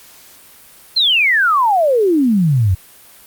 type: exponential sweep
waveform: sine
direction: down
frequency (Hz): 4249 to 86.6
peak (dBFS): -10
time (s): 0.96-2.75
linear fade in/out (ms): 10
effects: white hiss -43 dBFS RMS until 3.26 s + Opus 48 kbps